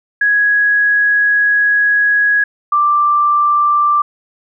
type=tone pair in turn; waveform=sine; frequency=1666 / 1178 Hz; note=G#6 / D6; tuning=+5 / +5 cents; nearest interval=tritone; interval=600 cents; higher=first; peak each=-9 dBFS; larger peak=neither; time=0.21-2.44 / 2.72-4.02 s; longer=first; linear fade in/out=5 ms; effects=none